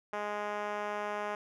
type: tone with band-pass filter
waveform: 5% pulse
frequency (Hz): 207.7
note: G#3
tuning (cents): 0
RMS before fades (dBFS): -36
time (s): 0.13-1.35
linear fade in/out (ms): 2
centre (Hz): 670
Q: 0.96
effects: none